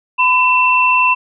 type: tone pair together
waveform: sine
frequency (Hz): 1007 / 2688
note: B5 / E7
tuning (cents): +33 / +33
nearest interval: octave + perfect fourth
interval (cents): 1700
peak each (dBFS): -12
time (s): 0.18-1.15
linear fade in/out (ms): 20
effects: none